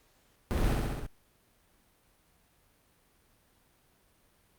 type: noise with echo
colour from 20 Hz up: brown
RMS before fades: -27 dBFS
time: 0.51-0.73 s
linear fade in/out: 0 ms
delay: 67 ms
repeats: 5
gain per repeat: -2 dB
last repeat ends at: 1.065 s
effects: pink hiss -67 dBFS RMS until 4.58 s + Opus 48 kbps